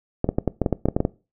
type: clicks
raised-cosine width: 2 ms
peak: -6 dBFS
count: 12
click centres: 0.244 / 0.29 / 0.385 / 0.477 / 0.617 / 0.662 / 0.727 / 0.856 / 0.886 / 0.965 / 1.004 / 1.051 s
effects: noise-tail reverb RT60 0.3 s tail -20 dB re dry